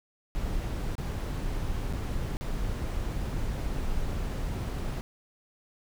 brown noise with dropouts, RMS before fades -31 dBFS, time 0.35-5.01 s, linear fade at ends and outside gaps 0 ms, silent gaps 0.953-0.981 / 1.926-1.935 / 2.369-2.41 s, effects none

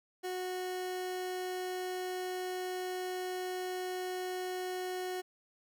30% pulse tone, 366.8 Hz, F#4, 15 cents flat, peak -33 dBFS, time 0.23-5.22 s, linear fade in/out 20 ms, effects none

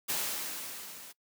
white noise with level ramp, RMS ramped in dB -31 to -49 dBFS, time 0.08-1.13 s, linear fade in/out 20 ms, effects noise-tail reverb RT60 0.1 s tail -22 dB re dry + high-pass 150 Hz 12 dB/octave

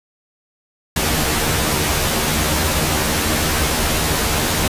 pink noise with comb filter, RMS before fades -18 dBFS, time 0.96-4.68 s, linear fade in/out 5 ms, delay 13 ms, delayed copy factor +0.95, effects resampled to 32000 Hz

